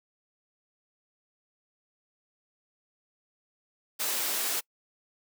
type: high-pass noise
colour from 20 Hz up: white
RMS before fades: -30 dBFS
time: 3.99-4.61 s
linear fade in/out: 20 ms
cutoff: 250 Hz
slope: 24 dB/octave
effects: noise-tail reverb RT60 0.1 s tail -26 dB re dry